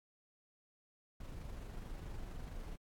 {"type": "noise with amplitude modulation", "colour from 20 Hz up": "brown", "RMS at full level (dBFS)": -44, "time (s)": [1.2, 2.76], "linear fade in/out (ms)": 5, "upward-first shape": "sine", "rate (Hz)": 24.4, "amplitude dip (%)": 35, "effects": ["AAC 64 kbps"]}